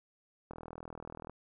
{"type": "click train", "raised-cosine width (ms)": 1, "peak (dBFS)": -30, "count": 33, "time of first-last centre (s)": [0.51, 1.296], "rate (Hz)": 40.7, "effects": []}